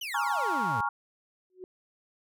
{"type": "exponential sweep", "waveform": "35% pulse", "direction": "down", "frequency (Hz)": [3133, 98], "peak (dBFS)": -32, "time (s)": [0.01, 0.81], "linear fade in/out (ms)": 5}
{"type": "chord", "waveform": "sine", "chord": "Bb minor seventh", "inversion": "third", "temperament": "equal", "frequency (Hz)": [830.6, 932.3, 1108.7, 1396.9], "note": ["Ab5", "Bb5", "Db6", "F6"], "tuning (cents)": [0, 0, 0, 0], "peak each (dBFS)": -32, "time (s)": [0.14, 0.89], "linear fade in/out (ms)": 5}
{"type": "tone with exponential growth", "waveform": "sine", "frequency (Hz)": 368.9, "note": "F#4", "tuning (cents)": -5, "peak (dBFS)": -35, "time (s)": [1.5, 1.64], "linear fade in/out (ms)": 1, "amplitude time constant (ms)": 29}
{"effects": []}